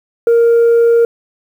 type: tone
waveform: sine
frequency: 466.2 Hz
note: A#4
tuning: in tune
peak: -4 dBFS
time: 0.27-1.05 s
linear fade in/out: 2 ms
effects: tanh soft clip ceiling -5 dBFS + 7-bit